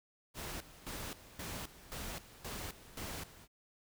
pink noise with tremolo, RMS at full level -43 dBFS, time 0.34-3.48 s, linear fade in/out 50 ms, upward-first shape square, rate 1.9 Hz, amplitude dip 80%, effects none

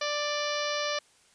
harmonic tone with a mistuned harmonic, 589 Hz, D5, 5 cents sharp, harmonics 1 / 2 / 3 / 4 / 5 / 6 / 7 / 8 / 9 / 10, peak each -32 / -35 / -37 / -38 / -39 / -40 / -40 / -41 / -42 / -42 dBFS, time 0.01-0.99 s, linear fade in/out 5 ms, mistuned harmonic 10, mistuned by -22 cents, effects white hiss -62 dBFS RMS until 1.34 s + resampled to 22050 Hz

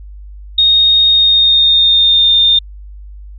sine tone with pitch glide, 3715 to 3628 Hz, A#7 to A#7, -7 to -48 cents, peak -6 dBFS, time 0.58-2.59 s, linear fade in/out 5 ms, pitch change -41 cents, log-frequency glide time 1.07-2.33 s, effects added 50 Hz sine -29 dBFS peak until 3.38 s

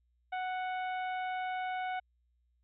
harmonic tone with a mistuned harmonic, 740 Hz, F#5, in tune, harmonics 1 / 2 / 3 / 4 / 5, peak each -34 / -42 / -45 / -53 / -57 dBFS, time 0.32-2 s, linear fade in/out 10 ms, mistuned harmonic 5, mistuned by -17 cents, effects added 60 Hz sine -70 dBFS peak until 2.63 s

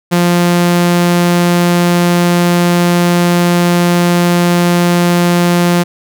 sawtooth tone, 174.61 Hz, F3, in tune, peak -4 dBFS, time 0.11-5.84 s, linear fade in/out 20 ms, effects none

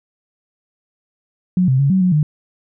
sine tone with pitch steps, 182.2 / 130.8 / 139.3 / 188.9 / 182.2 / 150.8 Hz, F#3 / C3 / C#3 / F#3 / F#3 / D3, -26 / 0 / +9 / +36 / -26 / +46 cents, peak -11 dBFS, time 1.57-2.23 s, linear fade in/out 2 ms, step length 110 ms, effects none

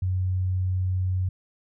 sine tone, 92.5 Hz, F#2, in tune, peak -22 dBFS, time 0.02-1.29 s, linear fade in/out 5 ms, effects none

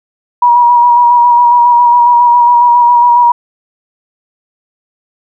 sine tone with vibrato, 961 Hz, B5, 48 cents flat, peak -3 dBFS, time 0.42-3.32 s, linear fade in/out 5 ms, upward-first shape square, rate 7.3 Hz, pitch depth 19 cents each way, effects none

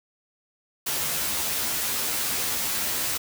white noise with comb filter, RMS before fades -27 dBFS, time 0.86-3.18 s, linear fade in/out 10 ms, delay 13 ms, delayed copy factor +0.75, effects none

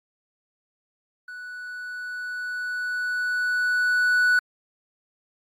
triangle tone with level ramp, 1480 Hz, F#6, in tune, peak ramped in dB -34 to -14 dBFS, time 1.28-4.39 s, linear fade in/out 2 ms, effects Opus 32 kbps

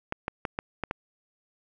clicks, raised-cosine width 0.5 ms, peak -14 dBFS, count 6, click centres 0.124 / 0.281 / 0.452 / 0.589 / 0.837 / 0.911 s, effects none

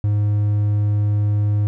triangle tone, 103.83 Hz, G#2, in tune, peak -13 dBFS, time 0.04-1.67 s, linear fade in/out 0 ms, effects none

